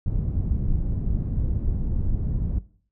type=low-pass noise; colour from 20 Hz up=pink; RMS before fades=-24 dBFS; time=0.06-2.59 s; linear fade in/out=5 ms; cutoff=140 Hz; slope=12 dB/octave; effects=noise-tail reverb RT60 0.5 s tail -18 dB re dry